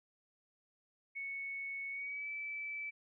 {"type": "tone with pitch glide", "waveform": "sine", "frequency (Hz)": [2213, 2312], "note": ["C#7", "D7"], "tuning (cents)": [-3, -28], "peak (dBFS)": -39, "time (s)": [1.15, 2.91], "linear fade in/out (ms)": 20, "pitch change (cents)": 75, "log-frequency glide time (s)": [1.9, 2.29], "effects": []}